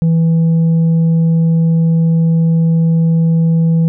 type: tone with tanh clipping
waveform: sine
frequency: 164.3 Hz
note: E3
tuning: 5 cents flat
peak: -9 dBFS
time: 0.02-3.88 s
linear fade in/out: 0 ms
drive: 3 dB
effects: none

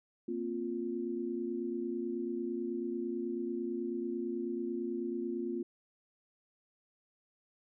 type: chord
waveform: sine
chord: Bb suspended second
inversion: none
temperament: just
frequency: 233.1 / 262.2 / 349.6 Hz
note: Bb3 / C4 / F4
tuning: 0 / +4 / +2 cents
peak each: -39 / -40 / -36 dBFS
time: 0.28-5.63 s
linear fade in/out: 5 ms
effects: none

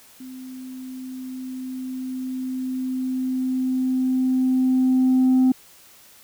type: tone with level ramp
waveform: sine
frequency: 257.8 Hz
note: C4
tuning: 26 cents flat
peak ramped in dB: -35 to -11 dBFS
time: 0.2-5.52 s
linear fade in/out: 5 ms
effects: tanh soft clip ceiling -12 dBFS + white hiss -50 dBFS RMS until 6.23 s

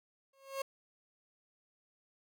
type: tone with exponential growth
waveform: 30% pulse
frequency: 543 Hz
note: C#5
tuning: 36 cents flat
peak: -30 dBFS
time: 0.33-0.62 s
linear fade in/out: 5 ms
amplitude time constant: 63 ms
effects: none

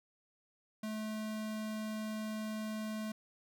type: tone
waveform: square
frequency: 216.2 Hz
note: A3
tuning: 30 cents flat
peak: -38 dBFS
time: 0.83-3.12 s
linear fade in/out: 5 ms
effects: none

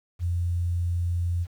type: tone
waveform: sine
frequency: 87 Hz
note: F2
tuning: 6 cents flat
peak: -23 dBFS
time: 0.19-1.47 s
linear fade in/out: 50 ms
effects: 9-bit

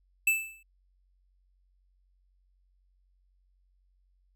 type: tone with exponential decay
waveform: square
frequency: 2637 Hz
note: E7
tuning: in tune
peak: -20 dBFS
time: 0.27-0.63 s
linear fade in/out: 5 ms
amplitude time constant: 78 ms
effects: added 46 Hz sine -65 dBFS peak until 4.35 s

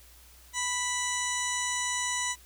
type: harmonic tone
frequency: 987.8 Hz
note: B5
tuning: in tune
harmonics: 1 / 2 / 3 / 4 / 6 / 7 / 8 / 9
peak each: -35 / -34 / -40 / -38 / -35 / -36 / -40 / -39 dBFS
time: 0.53-2.36 s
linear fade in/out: 50 ms
effects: added 60 Hz sine -55 dBFS peak until 2.45 s + white hiss -56 dBFS RMS until 2.45 s

